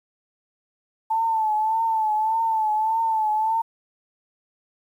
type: tone with vibrato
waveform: sine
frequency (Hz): 880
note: A5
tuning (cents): 0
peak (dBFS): -19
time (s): 1.1-3.62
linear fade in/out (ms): 10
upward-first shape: triangle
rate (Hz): 1.7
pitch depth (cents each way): 64
effects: 9-bit